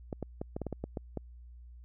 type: clicks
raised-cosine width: 2 ms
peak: -22 dBFS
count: 10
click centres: 0.128 / 0.227 / 0.415 / 0.565 / 0.617 / 0.667 / 0.727 / 0.84 / 0.972 / 1.173 s
effects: added 60 Hz sine -48 dBFS peak until 1.84 s